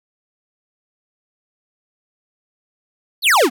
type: exponential sweep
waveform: square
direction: down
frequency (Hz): 4710 to 215.8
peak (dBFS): -11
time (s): 3.22-3.5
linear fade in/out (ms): 50
effects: none